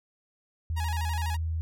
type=tone; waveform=sine; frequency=80.9 Hz; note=E2; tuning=32 cents flat; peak=-27 dBFS; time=0.7-1.61 s; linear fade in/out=0 ms
type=tone with vibrato; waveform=sawtooth; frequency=890 Hz; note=A5; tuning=20 cents sharp; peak=-30 dBFS; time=0.76-1.37 s; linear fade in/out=20 ms; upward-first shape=square; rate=12 Hz; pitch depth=100 cents each way
effects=none